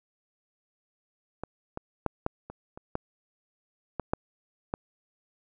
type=clicks; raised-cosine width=1 ms; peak=-20 / -20 / -12 / -13 / -26 / -28 / -15 / -16 / -11 / -15 dBFS; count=10; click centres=1.436 / 1.774 / 2.063 / 2.264 / 2.5 / 2.775 / 2.954 / 3.997 / 4.135 / 4.739 s; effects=none